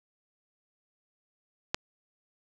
click, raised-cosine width 0.2 ms, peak -9 dBFS, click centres 1.745 s, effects none

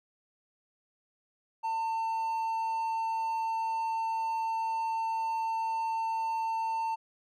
triangle tone, 899 Hz, A5, 37 cents sharp, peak -27 dBFS, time 1.63-6.96 s, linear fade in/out 20 ms, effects none

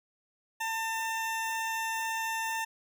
20% pulse tone, 898 Hz, A5, 35 cents sharp, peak -26 dBFS, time 0.6-2.65 s, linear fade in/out 10 ms, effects none

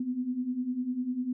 sine beating tone pair, 243.6 / 253.6 Hz, B3 / B3, -24 / +46 cents, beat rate 10 Hz, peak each -35 / -30 dBFS, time 0-1.33 s, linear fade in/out 5 ms, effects none

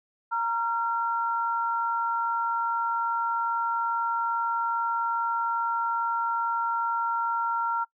sine tone pair together, 931 / 1371.2 Hz, A#5 / F6, -2 / -32 cents, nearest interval perfect fifth, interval 670 cents, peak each -27 dBFS, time 0.31-7.85 s, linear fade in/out 20 ms, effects noise-tail reverb RT60 0.1 s tail -24 dB re dry

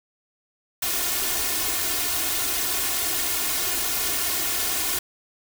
white noise with comb filter, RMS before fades -25 dBFS, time 0.82-4.99 s, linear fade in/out 5 ms, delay 2.8 ms, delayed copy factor +0.8, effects none

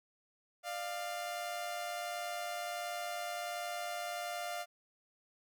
sawtooth tone pair together, 597 / 698.4 Hz, D5 / F5, +28 / 0 cents, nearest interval minor third, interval 272 cents, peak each -40 / -35 dBFS, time 0.63-4.66 s, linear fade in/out 50 ms, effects none

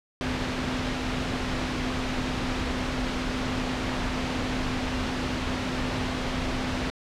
sine tone in noise, 254.4 Hz, C4, 48 cents flat, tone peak -32 dBFS, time 0.21-6.9 s, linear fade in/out 0 ms, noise pink, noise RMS -29 dBFS, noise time 0.21-6.9 s, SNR -6 dB, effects low-pass 4000 Hz 12 dB/octave

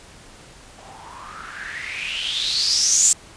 violet noise with low-pass filter sweep, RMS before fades -23 dBFS, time 0.78-3.13 s, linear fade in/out 2 ms, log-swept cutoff 700 to 7600 Hz, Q 7.5, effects pink hiss -45 dBFS RMS until 3.36 s + resampled to 22050 Hz

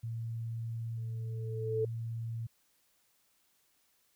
sine tone, 114.7 Hz, A#2, 28 cents flat, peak -35 dBFS, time 0.03-2.47 s, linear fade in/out 10 ms
sine tone with exponential growth, 440 Hz, A4, in tune, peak -27 dBFS, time 0.97-1.85 s, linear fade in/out 5 ms, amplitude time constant 190 ms
effects white hiss -72 dBFS RMS until 4.15 s

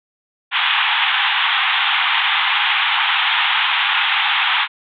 white band-pass noise, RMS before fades -17 dBFS, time 0.51-4.68 s, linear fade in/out 50 ms, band 780 to 3600 Hz, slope 96 dB/octave, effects none

